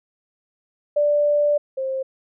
sine tone pair in turn, 587.3 / 529.9 Hz, D5 / C5, 0 / +22 cents, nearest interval major second, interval 178 cents, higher first, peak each -15 / -22 dBFS, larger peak first, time 0.96-1.58 / 1.77-2.03 s, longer first, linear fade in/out 10 ms, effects none

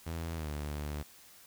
sawtooth tone with pitch glide, 82.5 to 73.92 Hz, E2 to D2, +2 to +12 cents, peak -32 dBFS, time 0.06-1.03 s, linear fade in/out 10 ms, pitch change -190 cents, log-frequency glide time 0.35-0.5 s, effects white hiss -57 dBFS RMS until 1.46 s

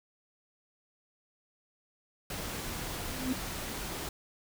pink noise, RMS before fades -38 dBFS, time 2.3-4.09 s, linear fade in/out 2 ms
sine tone with exponential growth, 257.6 Hz, C4, 27 cents flat, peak -26 dBFS, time 2.97-3.33 s, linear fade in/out 5 ms, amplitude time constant 77 ms
effects none

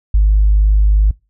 sine tone, 51.4 Hz, G#1, 17 cents flat, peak -6 dBFS, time 0.14-1.11 s, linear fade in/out 5 ms, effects noise-tail reverb RT60 0.3 s tail -26 dB re dry + tanh soft clip ceiling -3 dBFS

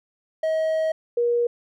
triangle / sine tone pair in turn, 636 / 476.5 Hz, D#5 / A#4, +38 / +38 cents, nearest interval perfect fourth, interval 500 cents, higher first, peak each -18 / -18 dBFS, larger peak neither, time 0.43-0.92 / 1.17-1.47 s, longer first, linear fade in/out 5 ms, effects none

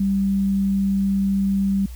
sine tone, 196 Hz, G3, in tune, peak -17 dBFS, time 0-1.86 s, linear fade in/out 5 ms, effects added 60 Hz sine -32 dBFS peak until 1.95 s + white hiss -49 dBFS RMS until 1.95 s

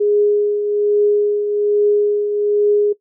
sine tone with tremolo, 414.1 Hz, G#4, 5 cents flat, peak -10 dBFS, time 0-2.93 s, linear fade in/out 10 ms, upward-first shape triangle, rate 1.2 Hz, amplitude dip 55%, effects noise-tail reverb RT60 0.1 s tail -18 dB re dry

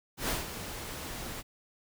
pink noise with ADSR envelope, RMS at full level -30 dBFS, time 0.17-1.43 s, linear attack 120 ms, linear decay 150 ms, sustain -10 dB, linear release 37 ms, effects none

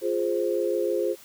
sine chord, F minor, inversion none, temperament equal, 349.2 / 415.3 / 523.3 Hz, F4 / Ab4 / C5, 0 / 0 / 0 cents, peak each -27 dBFS, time 0.01-1.16 s, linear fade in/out 50 ms, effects white hiss -50 dBFS RMS until 1.24 s

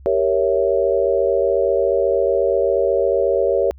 sine chord, G diminished seventh, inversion none, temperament equal, 392 / 466.2 / 554.4 / 659.3 Hz, G4 / Bb4 / Db5 / Fb5, 0 / 0 / 0 / 0 cents, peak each -20 / -20 / -18 / -24 dBFS, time 0.06-3.71 s, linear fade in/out 0 ms, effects added 67 Hz sine -39 dBFS peak until 3.78 s

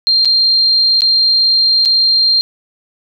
sine tone with dropouts, 4186 Hz, C8, in tune, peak -8 dBFS, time 0.07-2.41 s, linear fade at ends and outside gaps 0 ms, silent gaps 0.248-0.255 / 1.007-1.019 / 1.851-1.857 s, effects none

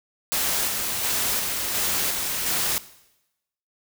white noise with tremolo, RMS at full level -24 dBFS, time 0.32-2.78 s, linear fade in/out 0 ms, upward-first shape square, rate 1.4 Hz, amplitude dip 30%, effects noise-tail reverb RT60 0.9 s tail -17 dB re dry

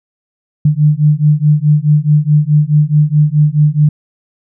sine beating tone pair, 147.7 / 152.4 Hz, D3 / D#3, +10 / -36 cents, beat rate 4.7 Hz, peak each -10 dBFS, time 0.65-3.89 s, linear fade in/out 5 ms, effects none

